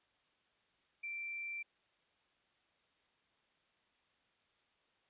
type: tone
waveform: sine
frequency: 2349 Hz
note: D7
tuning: in tune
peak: -40 dBFS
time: 1.03-1.63 s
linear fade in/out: 10 ms
effects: white hiss -75 dBFS RMS until 5.09 s + resampled to 8000 Hz